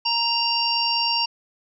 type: harmonic tone with a mistuned harmonic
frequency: 932.3 Hz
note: A#5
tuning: in tune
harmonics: 1 / 3 / 5 / 6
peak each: -25 / -25 / -25 / -25 dBFS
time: 0.05-1.26 s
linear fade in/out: 10 ms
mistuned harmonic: 6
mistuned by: -21 cents
effects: none